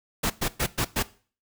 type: noise bursts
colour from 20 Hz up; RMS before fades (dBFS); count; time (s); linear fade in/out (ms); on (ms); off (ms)
pink; -25; 5; 0.23-1.03; 10; 72; 110
effects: noise-tail reverb RT60 0.4 s tail -18 dB re dry